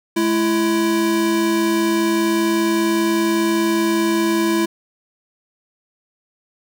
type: tone pair together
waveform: square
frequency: 213 / 333.3 Hz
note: G#3 / E4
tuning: +44 / +19 cents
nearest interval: minor sixth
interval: 775 cents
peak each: -23 / -17 dBFS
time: 0.16-4.66 s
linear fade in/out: 10 ms
effects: none